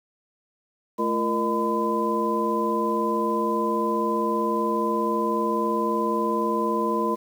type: tone cluster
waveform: sine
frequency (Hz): 218.7 / 342.4 / 466.3 / 610 / 1012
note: A3 / F4 / A#4 / D#5 / B5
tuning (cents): -10 / -34 / +1 / -34 / +42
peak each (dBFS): -28 / -28 / -28 / -32 / -25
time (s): 0.98-7.16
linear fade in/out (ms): 20
effects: 8-bit